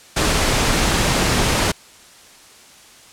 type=noise; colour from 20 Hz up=pink; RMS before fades=-17 dBFS; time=0.16-1.72 s; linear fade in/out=10 ms; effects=white hiss -45 dBFS RMS until 3.12 s + low-pass 9000 Hz 12 dB/octave